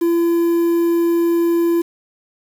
triangle tone with quantisation, 339 Hz, E4, 49 cents sharp, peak -11 dBFS, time 0.01-1.82 s, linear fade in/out 10 ms, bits 6, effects none

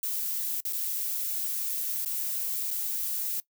violet noise with dropouts, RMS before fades -31 dBFS, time 0.03-3.4 s, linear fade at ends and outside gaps 1 ms, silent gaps 0.604-0.651 / 0.725-0.732 / 2.048-2.059 / 2.706-2.711 s, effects noise-tail reverb RT60 0.1 s tail -20 dB re dry

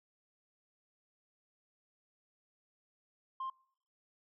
sine tone, 1055 Hz, C6, 14 cents sharp, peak -35 dBFS, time 3.4-3.5 s, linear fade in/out 5 ms, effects noise-tail reverb RT60 0.6 s tail -24 dB re dry + tanh soft clip ceiling -34 dBFS

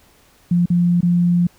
sine tone with dropouts, 174.61 Hz, F3, in tune, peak -12 dBFS, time 0.51-1.47 s, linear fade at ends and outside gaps 5 ms, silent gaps 0.658-0.701 / 1.008-1.029 s, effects pink hiss -53 dBFS RMS until 1.58 s

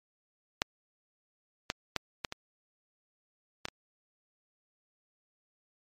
clicks, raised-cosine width 0.2 ms, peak -8 / -11 / -11 / -14 / -19 / -15 / -23 dBFS, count 7, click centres 0.619 / 1.701 / 1.963 / 2.248 / 2.324 / 3.654 / 3.685 s, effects MP3 64 kbps

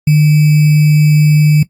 sine tone with sample-and-hold, 150.8 Hz, D3, 46 cents sharp, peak -4 dBFS, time 0.07-1.63 s, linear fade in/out 5 ms, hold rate 2450 Hz, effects noise-tail reverb RT60 0.1 s tail -17 dB re dry + AAC 64 kbps

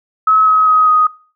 sine tone with pitch steps, 1286 / 1273.4 / 1261 / 1248.7 Hz, E6 / D#6 / D#6 / D#6, -43 / +40 / +23 / +6 cents, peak -7 dBFS, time 0.27-1.07 s, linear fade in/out 5 ms, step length 200 ms, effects noise-tail reverb RT60 0.4 s tail -23 dB re dry

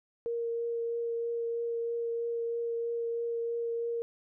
sine tone with vibrato, 466.2 Hz, A#4, in tune, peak -30 dBFS, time 0.26-4.02 s, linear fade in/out 0 ms, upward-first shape triangle, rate 3.1 Hz, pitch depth 11 cents each way, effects none

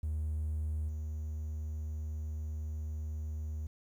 triangle tone with level steps, 77 Hz, D#2, 17 cents flat, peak -29 / -33 dBFS, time 0.03-3.67 s, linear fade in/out 5 ms, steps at 0.88 s, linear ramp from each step 10 ms, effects tanh soft clip ceiling -27 dBFS + 11-bit

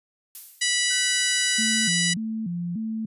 violet noise with exponential decay, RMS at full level -34 dBFS, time 0.35-0.95 s, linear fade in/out 1 ms, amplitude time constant 130 ms
harmonic tone, 981 Hz, B5, 12 cents flat, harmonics 2 / 3 / 4 / 5 / 6 / 7 / 8 / 9 / 10, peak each -26 / -28 / -29 / -30 / -31 / -31 / -32 / -33 / -33 dBFS, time 0.61-2.14 s, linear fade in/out 10 ms
40% pulse tone, 1515 Hz, F#6, 40 cents sharp, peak -34 dBFS, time 0.9-1.89 s, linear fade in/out 10 ms
sine tone with vibrato, 196 Hz, G3, in tune, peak -26 dBFS, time 1.58-3.06 s, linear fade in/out 10 ms, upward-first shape square, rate 1.7 Hz, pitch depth 210 cents each way
effects resampled to 32000 Hz

